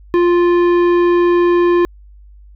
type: tone with tanh clipping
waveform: sine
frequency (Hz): 349.2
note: F4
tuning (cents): 0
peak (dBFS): -11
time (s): 0.14-1.85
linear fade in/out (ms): 0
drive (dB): 13
effects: added 50 Hz sine -38 dBFS peak until 2.55 s